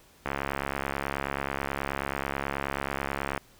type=click train; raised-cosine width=0.5 ms; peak=-14 dBFS; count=217; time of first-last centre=0.26-3.377 s; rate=69.3 Hz; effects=pink hiss -58 dBFS RMS until 3.59 s